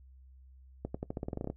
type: accelerating click train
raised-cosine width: 2 ms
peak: -22 dBFS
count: 13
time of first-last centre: 0.85-1.5 s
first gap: 95 ms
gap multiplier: 0.89
effects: noise-tail reverb RT60 0.1 s tail -19 dB re dry + added 65 Hz sine -53 dBFS peak until 1.56 s